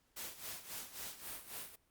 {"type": "noise with tremolo", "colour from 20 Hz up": "white", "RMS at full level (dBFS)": -44, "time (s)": [0.16, 1.76], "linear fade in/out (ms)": 10, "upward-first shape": "sine", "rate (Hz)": 3.7, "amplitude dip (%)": 75, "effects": ["pink hiss -75 dBFS RMS until 1.9 s", "Opus 48 kbps"]}